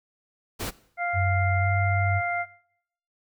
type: noise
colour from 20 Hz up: pink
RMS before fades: -31 dBFS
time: 0.59-0.71 s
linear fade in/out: 20 ms
type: harmonic tone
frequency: 698.5 Hz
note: F5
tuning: in tune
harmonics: 1 / 2 / 3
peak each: -27 / -32 / -30 dBFS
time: 0.97-2.46 s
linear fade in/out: 50 ms
type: tone with pitch glide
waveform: sine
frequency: 94 to 96.98 Hz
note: F#2 to G2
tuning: +28 to -18 cents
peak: -22 dBFS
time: 1.13-2.22 s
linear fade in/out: 50 ms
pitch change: +54 cents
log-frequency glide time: 1.59-1.68 s
effects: noise-tail reverb RT60 0.7 s tail -19 dB re dry

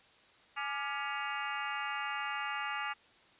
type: harmonic tone with a mistuned harmonic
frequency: 280 Hz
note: C#4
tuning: 18 cents sharp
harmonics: 3 / 4 / 5 / 6 / 7 / 8 / 9 / 10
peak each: -41 / -40 / -42 / -45 / -43 / -46 / -47 / -44 dBFS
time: 0.56-2.94 s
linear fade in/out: 20 ms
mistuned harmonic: 4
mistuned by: +100 cents
effects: white hiss -62 dBFS RMS until 3.39 s + resampled to 8000 Hz

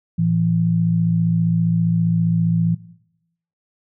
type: tone pair together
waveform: sine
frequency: 113.16 / 168.2 Hz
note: A2 / E3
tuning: +49 / +35 cents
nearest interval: perfect fifth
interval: 686 cents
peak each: -22 / -16 dBFS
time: 0.18-2.75 s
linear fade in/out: 10 ms
effects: noise-tail reverb RT60 0.8 s tail -18 dB re dry

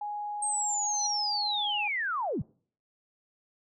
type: tone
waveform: sine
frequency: 830.6 Hz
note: G#5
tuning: in tune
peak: -32 dBFS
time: 0.01-1.88 s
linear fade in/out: 5 ms
type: linear sweep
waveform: sine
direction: down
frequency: 8530 to 88.9 Hz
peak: -28 dBFS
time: 0.42-2.42 s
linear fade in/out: 5 ms
type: tone with exponential growth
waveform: sine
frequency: 4186 Hz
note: C8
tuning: in tune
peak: -29 dBFS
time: 0.82-1.07 s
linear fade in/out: 5 ms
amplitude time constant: 53 ms
effects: noise-tail reverb RT60 0.5 s tail -25 dB re dry

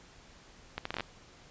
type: accelerating click train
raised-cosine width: 0.3 ms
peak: -18 dBFS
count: 8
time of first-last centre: 0.78-1.006 s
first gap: 74 ms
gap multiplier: 0.7
effects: pink hiss -56 dBFS RMS until 1.5 s + resampled to 16000 Hz

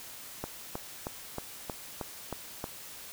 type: click train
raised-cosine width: 1 ms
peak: -20 dBFS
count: 8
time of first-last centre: 0.44-2.641 s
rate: 3.18 Hz
effects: white hiss -46 dBFS RMS until 3.12 s

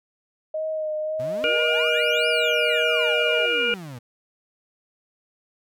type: tone with vibrato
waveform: sine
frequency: 622.3 Hz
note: D#5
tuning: in tune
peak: -24 dBFS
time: 0.54-3.46 s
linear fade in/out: 5 ms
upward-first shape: sine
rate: 1.8 Hz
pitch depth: 23 cents each way
type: exponential two-way sweep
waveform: 35% pulse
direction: up then down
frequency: 115.1 to 5250 to 115.1 Hz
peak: -33 dBFS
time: 1.19-3.99 s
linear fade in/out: 10 ms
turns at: 2.28 s
type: harmonic tone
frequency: 476.3 Hz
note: A#4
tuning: 37 cents sharp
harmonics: 1 / 3 / 5 / 6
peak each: -25 / -25 / -25 / -25 dBFS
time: 1.44-3.74 s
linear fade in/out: 0 ms
effects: none

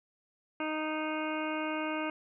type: harmonic tone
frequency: 310.1 Hz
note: D#4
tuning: 6 cents flat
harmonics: 1 / 2 / 3 / 4 / 5 / 7 / 8 / 9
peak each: -35 / -38 / -40 / -41 / -42 / -43 / -44 / -45 dBFS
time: 0.6-2.1 s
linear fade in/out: 2 ms
effects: none

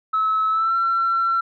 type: tone with pitch glide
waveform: sine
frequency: 1296 to 1353.4 Hz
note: E6 to E6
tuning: -30 to +45 cents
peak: -16 dBFS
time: 0.13-1.41 s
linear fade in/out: 10 ms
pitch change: +75 cents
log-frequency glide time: 0.5-0.75 s
effects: tanh soft clip ceiling -13 dBFS

